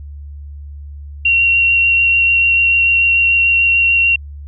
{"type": "tone with vibrato", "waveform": "sine", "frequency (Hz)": 2745, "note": "F7", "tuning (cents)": -31, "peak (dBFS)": -9, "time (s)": [1.25, 4.16], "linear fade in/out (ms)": 5, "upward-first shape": "sine", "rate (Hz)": 6.8, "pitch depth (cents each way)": 10, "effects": ["added 72 Hz sine -28 dBFS peak until 4.47 s"]}